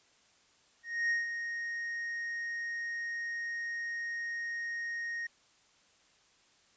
triangle tone with ADSR envelope, 1864.7 Hz, A#6, in tune, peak -25 dBFS, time 0.83-5.27 s, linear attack 270 ms, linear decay 160 ms, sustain -8 dB, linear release 6 ms, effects white hiss -66 dBFS RMS until 6.76 s + resampled to 16000 Hz

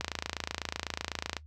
click train, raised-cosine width 0.2 ms, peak -14 dBFS, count 39, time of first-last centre 0.01-1.367 s, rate 28 Hz, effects noise-tail reverb RT60 0.1 s tail -18 dB re dry + added 76 Hz sine -48 dBFS peak until 1.46 s

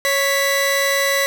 sawtooth tone pair together, 554.4 / 1975.7 Hz, C#5 / B6, 0 / 0 cents, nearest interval octave + minor seventh, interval 2200 cents, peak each -15 dBFS, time 0.05-1.26 s, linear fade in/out 0 ms, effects none

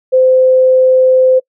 sine tone, 516 Hz, C5, 24 cents flat, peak -5 dBFS, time 0.12-1.4 s, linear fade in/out 20 ms, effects noise-tail reverb RT60 0.1 s tail -26 dB re dry

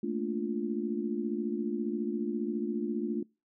sine chord, Bb major seventh, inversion third, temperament just, 218.5 / 233.1 / 291.4 / 349.6 Hz, A3 / Bb3 / D4 / F4, -12 / 0 / -13 / +2 cents, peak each -34 / -37 / -36 / -35 dBFS, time 0.03-3.23 s, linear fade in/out 5 ms, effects noise-tail reverb RT60 0.3 s tail -26 dB re dry

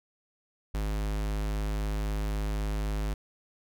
square tone, 51.91 Hz, G#1, in tune, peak -29 dBFS, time 0.74-3.14 s, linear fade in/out 5 ms, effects none

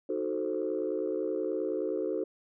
sine chord, D# diminished seventh, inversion none, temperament equal, 311.1 / 370 / 440 / 523.3 Hz, D#4 / F#4 / A4 / C5, 0 / 0 / 0 / 0 cents, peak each -35 / -33 / -33 / -35 dBFS, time 0.09-2.24 s, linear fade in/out 5 ms, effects tanh soft clip ceiling -21 dBFS

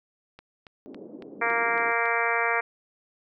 click train, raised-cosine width 0.3 ms, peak -29 dBFS, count 7, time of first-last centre 0.39-2.057 s, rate 3.6 Hz
pink band-pass noise, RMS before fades -43 dBFS, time 0.86-1.92 s, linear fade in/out 0 ms, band 250 to 450 Hz, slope 24 dB/octave
harmonic tone, 232.6 Hz, A#3, 4 cents flat, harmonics 2 / 3 / 4 / 5 / 6 / 7 / 8 / 9 / 10, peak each -31 / -31 / -31 / -31 / -31 / -31 / -31 / -31 / -31 dBFS, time 1.41-2.61 s, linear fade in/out 10 ms
effects none

